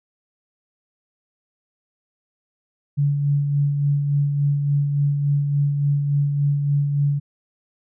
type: tone with tremolo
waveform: sine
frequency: 143.2 Hz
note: D3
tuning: 43 cents flat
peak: -15 dBFS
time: 2.97-7.2 s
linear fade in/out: 20 ms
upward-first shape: sine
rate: 3.5 Hz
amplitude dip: 40%
effects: none